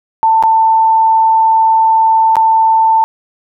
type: tone with dropouts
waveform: sine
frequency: 891 Hz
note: A5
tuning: 22 cents sharp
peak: -6 dBFS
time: 0.23-3.04 s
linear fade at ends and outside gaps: 0 ms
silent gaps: 0.426-0.436 / 2.356-2.367 s
effects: none